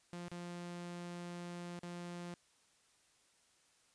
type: tone with dropouts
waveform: sawtooth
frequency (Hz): 174.61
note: F3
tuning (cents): 0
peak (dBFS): -40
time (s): 0.13-2.34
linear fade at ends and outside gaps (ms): 0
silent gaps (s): 0.282-0.316 / 1.792-1.833
effects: white hiss -71 dBFS RMS until 3.94 s + resampled to 22050 Hz